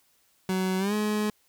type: tone with pitch glide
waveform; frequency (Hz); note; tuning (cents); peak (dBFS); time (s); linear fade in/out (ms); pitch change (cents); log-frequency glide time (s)
30% pulse; 187.2 to 211.3; F#3 to G#3; +20 to +30; -22; 0.49-1.3; 2; +210; 0.78-0.94
effects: white hiss -66 dBFS RMS until 1.48 s